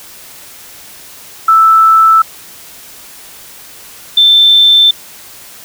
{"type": "tone pair in turn", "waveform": "sine", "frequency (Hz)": [1318.5, 3549], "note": ["E6", "A7"], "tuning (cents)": [0, 14], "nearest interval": "octave + perfect fourth", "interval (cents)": 1714, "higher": "second", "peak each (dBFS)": -3, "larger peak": "neither", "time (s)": [[1.48, 2.22], [4.17, 4.91]], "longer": "neither", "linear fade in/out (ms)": 5, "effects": ["white hiss -34 dBFS RMS until 5.64 s"]}